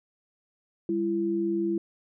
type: tone pair together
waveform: sine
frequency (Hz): 200 / 336.8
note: G3 / E4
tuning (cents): +35 / +37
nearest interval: major sixth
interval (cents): 902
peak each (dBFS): -31 / -25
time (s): 0.89-1.78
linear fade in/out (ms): 2
effects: none